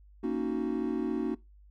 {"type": "chord", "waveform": "triangle", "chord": "D# minor seventh", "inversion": "second", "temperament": "equal", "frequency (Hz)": [233.1, 277.2, 311.1, 370], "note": ["A#3", "C#4", "D#4", "F#4"], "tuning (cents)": [0, 0, 0, 0], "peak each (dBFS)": -32, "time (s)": [0.23, 1.35], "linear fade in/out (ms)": 10, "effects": ["noise-tail reverb RT60 0.2 s tail -20 dB re dry", "added 50 Hz sine -53 dBFS peak until 1.7 s"]}